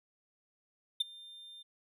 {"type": "tone with ADSR envelope", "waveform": "triangle", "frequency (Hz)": 3600, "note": "A7", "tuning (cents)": 39, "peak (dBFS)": -23, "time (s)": [1, 1.63], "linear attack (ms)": 9, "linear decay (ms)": 16, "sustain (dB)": -24, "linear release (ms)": 14, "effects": []}